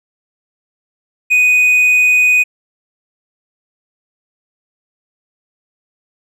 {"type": "tone", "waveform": "triangle", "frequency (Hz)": 2489, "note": "D#7", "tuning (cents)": 0, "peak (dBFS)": -6, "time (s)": [1.3, 2.44], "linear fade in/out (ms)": 20, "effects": []}